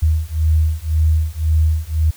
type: beating tone pair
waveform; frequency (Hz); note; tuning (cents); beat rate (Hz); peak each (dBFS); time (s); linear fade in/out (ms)
sine; 77.78 / 79.68; D#2 / D#2; 0 / +42; 1.9; -16; 0.02-2.11; 10
effects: white hiss -44 dBFS RMS until 2.16 s